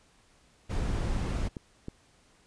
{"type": "noise", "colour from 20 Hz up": "brown", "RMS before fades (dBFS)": -30, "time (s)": [0.69, 1.49], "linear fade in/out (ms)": 20}
{"type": "clicks", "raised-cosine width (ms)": 3, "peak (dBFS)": -24, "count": 4, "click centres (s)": [1.084, 1.165, 1.568, 1.884]}
{"effects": ["pink hiss -63 dBFS RMS until 2.46 s", "resampled to 22050 Hz"]}